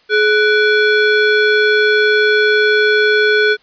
square ring-modulated tone, 955 Hz, A#5, 42 cents sharp, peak -7 dBFS, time 0.09-3.57 s, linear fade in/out 50 ms, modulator 531 Hz, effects white hiss -52 dBFS RMS until 3.62 s + resampled to 11025 Hz

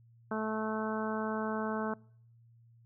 harmonic tone, 217.8 Hz, A3, 17 cents flat, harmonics 1 / 2 / 3 / 4 / 5 / 6 / 7, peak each -35 / -38 / -40 / -41 / -42 / -43 / -43 dBFS, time 0.31-1.94 s, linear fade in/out 5 ms, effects noise-tail reverb RT60 0.6 s tail -25 dB re dry + added 116 Hz sine -58 dBFS peak until 2.85 s

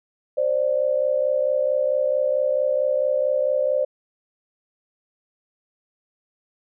sine tone pair together, 526.5 / 591 Hz, C5 / D5, +11 / +11 cents, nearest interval major second, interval 200 cents, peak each -21 dBFS, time 0.37-3.85 s, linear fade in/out 10 ms, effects none

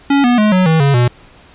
square tone with pitch steps, 279.9 / 243.7 / 212.1 / 184.67 / 160.76 / 139.95 / 121.83 Hz, C#4 / B3 / G#3 / F#3 / E3 / C#3 / B2, +17 / -23 / +37 / -3 / -43 / +17 / -23 cents, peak -9 dBFS, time 0.1-1.08 s, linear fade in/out 5 ms, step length 140 ms, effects pink hiss -43 dBFS RMS until 1.54 s + resampled to 8000 Hz

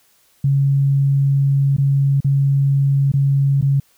sine tone with dropouts, 138.59 Hz, C#3, in tune, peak -12 dBFS, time 0.44-3.8 s, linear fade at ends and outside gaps 5 ms, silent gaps 1.766-1.782 / 2.205-2.245 / 3.118-3.137 / 3.613-3.624 s, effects white hiss -57 dBFS RMS until 3.97 s

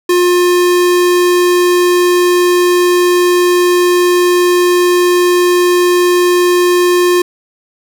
square tone, 355.5 Hz, F4, 31 cents sharp, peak -8 dBFS, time 0.09-7.22 s, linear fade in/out 5 ms, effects none

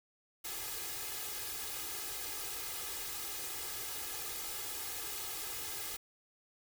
white noise with comb filter, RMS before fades -41 dBFS, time 0.44-5.97 s, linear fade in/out 10 ms, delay 2.4 ms, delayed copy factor +0.95, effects none

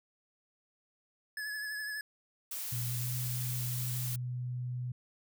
square tone with vibrato, 1707 Hz, G#6, 47 cents sharp, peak -37 dBFS, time 1.37-2.01 s, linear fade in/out 2 ms, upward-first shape triangle, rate 12 Hz, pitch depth 40 cents each way
blue noise, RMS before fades -39 dBFS, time 2.51-4.16 s, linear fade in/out 5 ms
sine tone with pitch glide, 121.1 to 124.15 Hz, B2 to B2, -34 to +9 cents, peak -34 dBFS, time 2.72-4.92 s, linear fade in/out 5 ms, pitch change +43 cents, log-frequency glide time 2.99-3.18 s
effects none

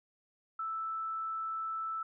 sine tone, 1318.5 Hz, E6, in tune, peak -34 dBFS, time 0.59-2.03 s, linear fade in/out 5 ms, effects none

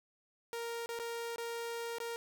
sawtooth tone with dropouts, 466.2 Hz, A#4, in tune, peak -34 dBFS, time 0.53-2.16 s, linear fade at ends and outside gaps 0 ms, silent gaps 0.86-0.89 / 0.99-0.997 / 1.36-1.382 / 1.984-2.002 s, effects none

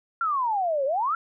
sine exponential two-way sweep, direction down then up, 1396.9 to 523.3 to 1396.9 Hz, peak -22 dBFS, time 0.21-1.15 s, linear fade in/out 2 ms, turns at 0.85 s, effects none

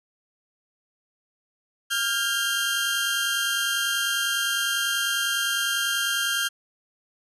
sawtooth tone cluster, 1397 / 1611 / 3172 Hz, F6 / G6 / G7, 0 / +47 / +20 cents, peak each -24 dBFS, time 1.9-6.49 s, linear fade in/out 20 ms, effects resampled to 32000 Hz

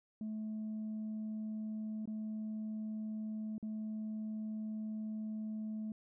sine tone with dropouts, 216.4 Hz, A3, 29 cents flat, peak -36 dBFS, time 0.21-5.92 s, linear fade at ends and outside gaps 2 ms, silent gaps 2.056-2.075 / 3.581-3.627 s, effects tanh soft clip ceiling -36 dBFS

